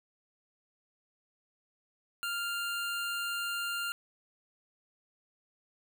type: tone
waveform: 25% pulse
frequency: 1396.9 Hz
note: F6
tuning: in tune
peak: -29 dBFS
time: 2.23-3.92 s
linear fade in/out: 0 ms
effects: none